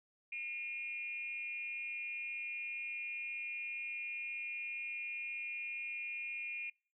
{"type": "tone with frequency modulation", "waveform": "sine", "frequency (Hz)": 2425, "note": "D#7", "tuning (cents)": -45, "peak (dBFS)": -39, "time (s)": [0.32, 6.7], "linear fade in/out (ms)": 5, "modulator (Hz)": 273, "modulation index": 0.52, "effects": ["noise-tail reverb RT60 0.4 s tail -25 dB re dry"]}